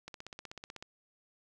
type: click train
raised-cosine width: 0.2 ms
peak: -27 dBFS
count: 13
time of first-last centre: 0.08-0.825 s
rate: 16.1 Hz
effects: none